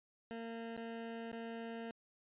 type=tone with dropouts; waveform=20% pulse; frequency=229.2 Hz; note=A#3; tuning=29 cents flat; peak=-38 dBFS; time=0.31-1.91 s; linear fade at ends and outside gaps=0 ms; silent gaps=0.765-0.776 / 1.317-1.328 s; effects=resampled to 8000 Hz